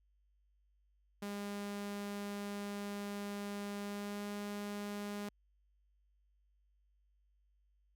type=tone with pitch glide; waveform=sawtooth; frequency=203 to 204.9 Hz; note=G#3 to G#3; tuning=-39 to -23 cents; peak=-36 dBFS; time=1.22-5.29 s; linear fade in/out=5 ms; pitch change=+16 cents; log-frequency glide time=3.84-4.28 s; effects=added 50 Hz sine -70 dBFS peak until 7.95 s